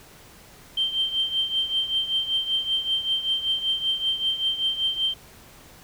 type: tone with tremolo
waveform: sine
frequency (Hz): 3136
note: G7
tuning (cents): 0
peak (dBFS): -18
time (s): 0.77-5.14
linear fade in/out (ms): 5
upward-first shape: triangle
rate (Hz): 5.2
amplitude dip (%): 80
effects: tanh soft clip ceiling -14 dBFS + pink hiss -49 dBFS RMS until 5.83 s